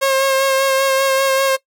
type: tone with vibrato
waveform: sawtooth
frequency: 538 Hz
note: C5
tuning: 48 cents sharp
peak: -9 dBFS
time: 0.01-1.57 s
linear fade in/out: 20 ms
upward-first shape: sine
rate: 5.1 Hz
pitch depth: 21 cents each way
effects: noise-tail reverb RT60 0.1 s tail -20 dB re dry